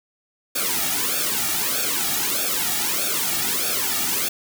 white noise with flanger, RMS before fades -23 dBFS, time 0.55-4.29 s, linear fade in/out 10 ms, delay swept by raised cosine 0.99 to 1.99 ms, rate 1.6 Hz, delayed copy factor -1, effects none

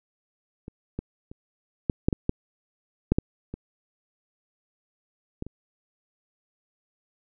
clicks, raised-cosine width 3 ms, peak -25 / -17 / -28 / -9 / -6 / -11 / -9 / -6 / -8 / -21 / -18 / -25 dBFS, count 12, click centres 0.681 / 0.99 / 1.315 / 1.898 / 2.085 / 2.128 / 2.294 / 3.12 / 3.185 / 3.54 / 5.424 / 5.466 s, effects none

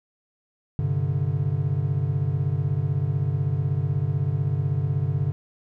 triangle chord, G suspended fourth, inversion none, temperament equal, 98 / 130.81 / 146.83 Hz, G2 / C3 / D3, 0 / 0 / 0 cents, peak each -25 / -24 / -23 dBFS, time 0.79-5.32 s, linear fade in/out 0 ms, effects none

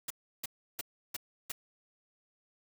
white noise bursts, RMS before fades -37 dBFS, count 5, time 0.08-1.52 s, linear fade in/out 5 ms, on 24 ms, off 330 ms, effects none

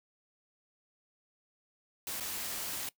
white noise with dropouts, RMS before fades -38 dBFS, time 2.07-2.89 s, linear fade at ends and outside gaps 2 ms, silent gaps 2.2-2.206 s, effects noise-tail reverb RT60 0.1 s tail -20 dB re dry

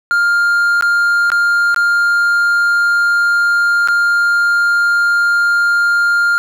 triangle tone with dropouts, 1403 Hz, F6, 8 cents sharp, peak -8 dBFS, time 0.11-6.38 s, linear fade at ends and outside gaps 0 ms, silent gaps 0.81-0.824 / 1.302-1.318 / 1.745-1.762 / 3.875-3.885 s, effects none

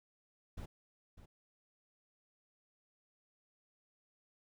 brown noise with echo, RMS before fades -44 dBFS, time 0.57-0.66 s, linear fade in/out 10 ms, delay 600 ms, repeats 1, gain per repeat -12 dB, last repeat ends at 1.26 s, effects none

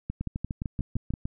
two click trains, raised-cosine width 5 ms, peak -18 / -18 dBFS, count 8 / 7, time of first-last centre 0.21-1.255 / 0.1-1.138 s, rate 6.7 / 5.78 Hz, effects none

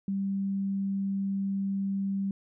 sine tone, 196 Hz, G3, in tune, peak -27 dBFS, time 0.08-2.31 s, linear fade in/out 2 ms, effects none

